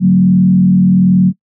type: tone with frequency modulation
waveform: sine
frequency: 185 Hz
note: F#3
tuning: in tune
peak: -5 dBFS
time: 0-1.33 s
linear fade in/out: 50 ms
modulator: 41.2 Hz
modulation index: 0.68
effects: noise-tail reverb RT60 0.1 s tail -25 dB re dry